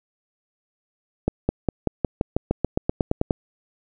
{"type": "accelerating click train", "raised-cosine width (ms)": 2, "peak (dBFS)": -6, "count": 15, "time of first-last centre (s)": [1.28, 3.308], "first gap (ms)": 210, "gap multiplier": 0.94, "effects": []}